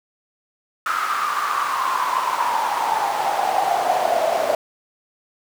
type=noise with high-pass filter sweep; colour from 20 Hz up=brown; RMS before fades=-21 dBFS; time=0.86-4.55 s; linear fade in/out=2 ms; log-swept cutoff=1300 to 640 Hz; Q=8; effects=none